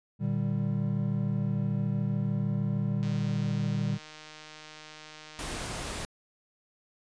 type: chord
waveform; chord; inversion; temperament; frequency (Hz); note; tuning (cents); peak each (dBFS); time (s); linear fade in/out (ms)
triangle; G minor; first; equal with one note detuned; 116.54 / 149.92 / 196; Bb2 / D3 / G3; 0 / +36 / 0; -29; 0.19-3.99; 50
type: click train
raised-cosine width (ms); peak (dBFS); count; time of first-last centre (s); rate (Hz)
0.2; -29; 404; 3.03-5.647; 154
type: noise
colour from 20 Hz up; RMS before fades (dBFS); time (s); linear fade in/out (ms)
pink; -36; 5.39-6.05; 0
effects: resampled to 22050 Hz

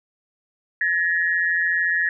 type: tone pair together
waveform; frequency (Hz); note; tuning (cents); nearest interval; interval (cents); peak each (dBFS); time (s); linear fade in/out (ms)
sine; 1704.3 / 1878; G#6 / A#6; +44 / +12; major second; 168; -21; 0.81-2.09; 2
effects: none

